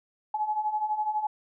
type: beating tone pair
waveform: sine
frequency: 843 / 855 Hz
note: G#5 / A5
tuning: +26 / -50 cents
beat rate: 12 Hz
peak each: -32 / -27 dBFS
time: 0.34-1.27 s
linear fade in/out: 5 ms
effects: none